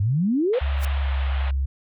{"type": "exponential sweep", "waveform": "sine", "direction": "up", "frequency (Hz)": [92.9, 534], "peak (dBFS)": -18, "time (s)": [0, 0.59], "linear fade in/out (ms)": 5}
{"type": "band-pass noise", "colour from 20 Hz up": "pink", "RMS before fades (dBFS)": -37, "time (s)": [0.53, 1.51], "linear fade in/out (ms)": 5, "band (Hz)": [570, 3500], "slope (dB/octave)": 48}
{"type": "tone with pitch glide", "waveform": "sine", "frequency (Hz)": [69.3, 67.68], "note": ["C#2", "C#2"], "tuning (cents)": [0, -41], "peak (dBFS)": -20, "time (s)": [0.61, 1.66], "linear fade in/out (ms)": 10, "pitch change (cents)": -41, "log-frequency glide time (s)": [1.02, 1.09]}
{"type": "noise with exponential growth", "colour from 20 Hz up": "white", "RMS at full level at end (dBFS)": -31, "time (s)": [0.77, 0.85], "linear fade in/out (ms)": 2, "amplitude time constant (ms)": 17}
{"effects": []}